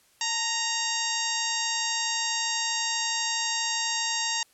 harmonic tone with a mistuned harmonic, 932.3 Hz, A#5, in tune, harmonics 1 / 2 / 3 / 4 / 5 / 6 / 7 / 8, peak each -34 / -34 / -34 / -34 / -34 / -34 / -34 / -34 dBFS, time 0.21-4.43 s, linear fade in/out 2 ms, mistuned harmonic 1, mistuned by -57 cents, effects white hiss -62 dBFS RMS until 4.53 s + low-pass 12000 Hz 12 dB/octave

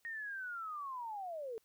sine linear sweep, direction down, 1868 to 430.9 Hz, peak -40 dBFS, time 0.05-1.58 s, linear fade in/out 0 ms, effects white hiss -75 dBFS RMS until 1.64 s

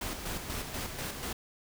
pink noise with tremolo, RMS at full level -36 dBFS, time 0.01-1.33 s, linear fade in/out 5 ms, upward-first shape square, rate 4.1 Hz, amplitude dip 45%, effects none

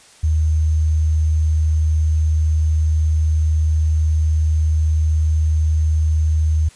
sine tone with sample-and-hold, 78.1 Hz, D#2, 7 cents sharp, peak -13 dBFS, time 0.23-6.69 s, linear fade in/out 10 ms, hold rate 6300 Hz, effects white hiss -47 dBFS RMS until 6.75 s + resampled to 22050 Hz

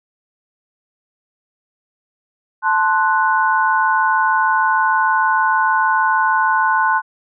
sine chord, F# diminished, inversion first, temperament equal, 880 / 1046.5 / 1480 Hz, A5 / C6 / F#6, 0 / 0 / 0 cents, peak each -17 dBFS, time 2.62-7.02 s, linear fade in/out 50 ms, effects none

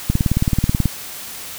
click train, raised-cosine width 5 ms, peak -3 dBFS, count 15, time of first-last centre 0.1-0.857 s, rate 18.5 Hz, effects white hiss -32 dBFS RMS until 1.58 s

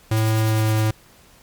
square tone with pitch glide, 110 to 108.93 Hz, A2 to A2, 0 to -17 cents, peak -17 dBFS, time 0.11-0.91 s, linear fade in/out 5 ms, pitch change -17 cents, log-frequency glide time 0.41-0.72 s
white noise with tremolo, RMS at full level -33 dBFS, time 0.16-0.88 s, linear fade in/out 10 ms, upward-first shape triangle, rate 9.9 Hz, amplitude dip 90%
effects pink hiss -51 dBFS RMS until 1.42 s + MP3 96 kbps

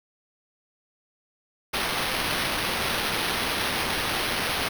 white noise with sample-and-hold, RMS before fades -27 dBFS, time 1.73-4.69 s, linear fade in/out 10 ms, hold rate 7350 Hz, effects none

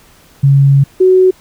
sine tone pair in turn, 138.59 / 372.1 Hz, C#3 / F#4, 0 / +10 cents, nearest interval octave + perfect fourth, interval 1710 cents, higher second, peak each -4 dBFS, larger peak neither, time 0.43-0.84 / 1-1.31 s, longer first, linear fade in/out 10 ms, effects pink hiss -45 dBFS RMS until 1.4 s

